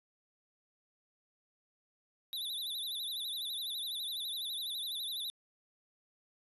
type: tone with vibrato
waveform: square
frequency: 3709 Hz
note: A#7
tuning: 9 cents flat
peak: -37 dBFS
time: 2.33-5.3 s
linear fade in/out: 0 ms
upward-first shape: sine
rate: 12 Hz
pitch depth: 130 cents each way
effects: resampled to 32000 Hz